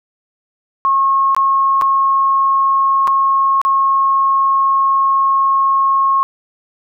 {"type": "tone with dropouts", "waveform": "sine", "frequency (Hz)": 1086, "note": "C#6", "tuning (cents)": -36, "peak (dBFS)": -10, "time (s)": [0.85, 6.23], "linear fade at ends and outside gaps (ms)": 0, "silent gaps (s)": [[1.348, 1.365], [1.813, 1.82], [3.073, 3.078], [3.615, 3.65]], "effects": []}